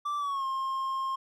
triangle tone with pitch glide, 1169 to 1065.8 Hz, D6 to C6, -8 to +32 cents, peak -27 dBFS, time 0.05-1.16 s, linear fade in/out 10 ms, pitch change -160 cents, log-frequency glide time 0.18-0.45 s, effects none

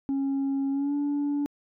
sine tone with pitch glide, 273.9 to 288 Hz, C#4 to D4, -21 to -34 cents, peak -22 dBFS, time 0.09-1.46 s, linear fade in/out 0 ms, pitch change +87 cents, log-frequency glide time 0.71-0.94 s, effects tanh soft clip ceiling -23 dBFS

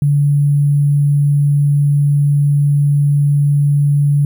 sine tone with sample-and-hold, 144.1 Hz, D3, 33 cents flat, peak -9 dBFS, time 0.02-4.25 s, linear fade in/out 2 ms, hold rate 11025 Hz, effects none

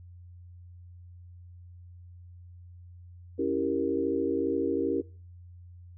sine chord, C# diminished seventh, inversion none, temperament equal, 277.2 / 329.6 / 392 / 466.2 Hz, C#4 / E4 / G4 / Bb4, 0 / 0 / 0 / 0 cents, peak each -31 dBFS, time 3.38-5.02 s, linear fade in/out 20 ms, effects noise-tail reverb RT60 0.4 s tail -22 dB re dry + added 88 Hz sine -46 dBFS peak until 5.97 s

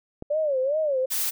click, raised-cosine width 2 ms, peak -21 dBFS, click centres 0.224 s
sine tone with vibrato, 570 Hz, C#5, 48 cents sharp, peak -21 dBFS, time 0.3-1.06 s, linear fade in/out 10 ms, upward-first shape sine, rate 2.5 Hz, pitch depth 180 cents each way
blue noise, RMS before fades -26 dBFS, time 1.1-1.31 s, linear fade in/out 20 ms
effects none

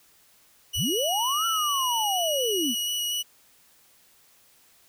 sawtooth tone with vibrato, 2924 Hz, F#7, 21 cents flat, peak -23 dBFS, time 0.73-3.23 s, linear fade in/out 20 ms, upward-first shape square, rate 4.2 Hz, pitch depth 11 cents each way
sine linear two-way sweep, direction up then down, 36.48 to 1373 to 209.4 Hz, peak -25 dBFS, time 0.75-2.75 s, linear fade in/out 50 ms, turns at 1.46 s
effects white hiss -59 dBFS RMS until 4.88 s

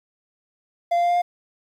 triangle tone with pitch steps, 690 / 694 / 698 / 702.1 / 706.1 Hz, F5 / F5 / F5 / F5 / F5, -21 / -11 / -1 / +9 / +19 cents, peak -15 dBFS, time 0.91-1.22 s, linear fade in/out 10 ms, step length 62 ms, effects 9-bit

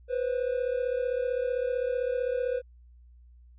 triangle tone pair together, 491.4 / 527 Hz, B4 / C5, -9 / +12 cents, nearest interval minor second, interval 121 cents, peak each -26 / -29 dBFS, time 0.08-2.62 s, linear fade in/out 50 ms, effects added 60 Hz sine -51 dBFS peak until 3.58 s + resampled to 8000 Hz

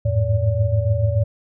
sine tone cluster, 86 / 102.1 / 109.1 / 573 Hz, F2 / G#2 / A2 / D5, -26 / -29 / -14 / -43 cents, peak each -23 / -23 / -18 / -25 dBFS, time 0.05-1.24 s, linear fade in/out 10 ms, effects none

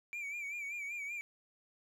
triangle tone with vibrato, 2326 Hz, D7, 17 cents flat, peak -37 dBFS, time 0.13-1.21 s, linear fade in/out 0 ms, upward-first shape sine, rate 5.2 Hz, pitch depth 73 cents each way, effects none

